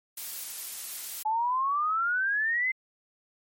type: noise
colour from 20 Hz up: blue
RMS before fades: -36 dBFS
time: 0.17-1.23 s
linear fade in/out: 5 ms
type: exponential sweep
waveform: sine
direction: up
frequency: 851 to 2093 Hz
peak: -24 dBFS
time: 1.25-2.72 s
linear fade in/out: 10 ms
effects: MP3 64 kbps